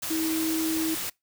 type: tone in noise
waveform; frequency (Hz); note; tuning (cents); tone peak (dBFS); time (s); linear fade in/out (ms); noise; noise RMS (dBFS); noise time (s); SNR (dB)
sine; 320.7; E4; -48; -25; 0.1-0.95; 10; white; -32; 0.02-1.1; +4
effects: noise-tail reverb RT60 0.2 s tail -25 dB re dry